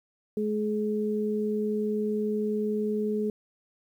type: tone pair together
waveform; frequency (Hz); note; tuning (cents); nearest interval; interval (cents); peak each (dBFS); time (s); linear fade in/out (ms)
sine; 212.5 / 423.6; G#3 / G#4; +40 / +34; octave; 1194; -28; 0.37-3.3; 2
effects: 10-bit